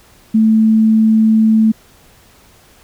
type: tone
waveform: sine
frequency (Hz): 220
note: A3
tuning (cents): 0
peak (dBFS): -7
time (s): 0.34-1.72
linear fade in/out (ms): 10
effects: pink hiss -47 dBFS RMS until 2.83 s